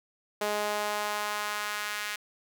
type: tone with high-pass filter sweep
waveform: sawtooth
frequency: 208.6 Hz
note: G#3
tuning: 8 cents sharp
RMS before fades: -32 dBFS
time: 0.41-2.16 s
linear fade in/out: 5 ms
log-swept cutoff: 530 to 1800 Hz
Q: 1.4
effects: none